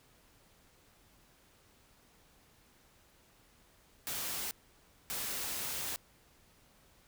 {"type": "noise bursts at uneven times", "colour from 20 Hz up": "white", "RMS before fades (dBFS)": -38, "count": 2, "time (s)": [[4.07, 4.51], [5.1, 5.96]], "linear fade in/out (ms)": 0, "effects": ["pink hiss -65 dBFS RMS until 7.07 s"]}